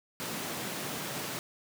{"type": "high-pass noise", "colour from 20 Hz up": "pink", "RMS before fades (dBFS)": -37, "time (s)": [0.2, 1.39], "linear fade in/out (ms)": 0, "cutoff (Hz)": 130, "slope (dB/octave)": 24, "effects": []}